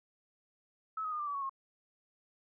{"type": "tone with pitch steps", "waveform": "sine", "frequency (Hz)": [1297, 1257.9, 1220, 1183.2, 1147.5, 1112.9, 1079.4], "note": ["E6", "D#6", "D#6", "D6", "D6", "C#6", "C#6"], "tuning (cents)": [-28, 19, -34, 13, -40, 6, -46], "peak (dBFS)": -34, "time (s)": [0.97, 1.495], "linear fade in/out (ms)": 5, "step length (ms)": 75, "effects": []}